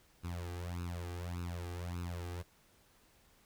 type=tone with flanger; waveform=sawtooth; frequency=87.31 Hz; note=F2; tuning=in tune; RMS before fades=-41 dBFS; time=0.23-2.43 s; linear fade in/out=20 ms; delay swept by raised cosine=0.76 to 2.56 ms; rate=1.7 Hz; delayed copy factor=+0.9; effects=pink hiss -67 dBFS RMS until 3.45 s